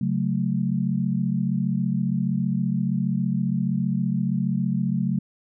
sine chord, F# minor, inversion second, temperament equal, 138.59 / 185 / 220 Hz, C#3 / F#3 / A3, 0 / 0 / 0 cents, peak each -26 / -24 / -26 dBFS, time 0.01-5.19 s, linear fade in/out 5 ms, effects none

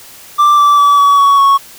triangle tone with pitch steps, 1177 / 1162.8 / 1148.8 / 1134.9 / 1121.3 / 1107.7 Hz, D6 / D6 / D6 / C#6 / C#6 / C#6, +3 / -18 / -39 / +40 / +20 / -2 cents, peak -3 dBFS, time 0.38-1.58 s, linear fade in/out 20 ms, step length 200 ms, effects white hiss -36 dBFS RMS until 1.78 s

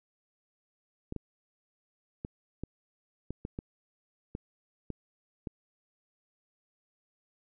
clicks, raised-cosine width 3 ms, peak -23 dBFS, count 10, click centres 1.124 / 1.163 / 2.249 / 2.636 / 3.306 / 3.451 / 3.589 / 4.351 / 4.903 / 5.472 s, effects none

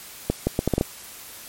accelerating click train, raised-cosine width 2 ms, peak -6 dBFS, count 7, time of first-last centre 0.3-0.811 s, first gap 170 ms, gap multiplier 0.71, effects white hiss -41 dBFS RMS until 1.48 s + MP3 64 kbps

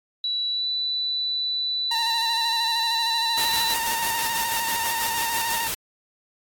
sine tone with pitch glide, 3933 to 3974 Hz, B7 to B7, -8 to +10 cents, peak -23 dBFS, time 0.24-3.74 s, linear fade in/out 2 ms, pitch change +18 cents, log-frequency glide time 0.51-0.67 s
sawtooth tone with vibrato, 920 Hz, A#5, 23 cents flat, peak -21 dBFS, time 1.91-5.68 s, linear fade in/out 5 ms, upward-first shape square, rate 13 Hz, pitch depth 29 cents each way
white noise with tremolo, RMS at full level -28 dBFS, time 3.37-5.75 s, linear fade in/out 10 ms, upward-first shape square, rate 6.1 Hz, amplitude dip 35%
effects AAC 64 kbps

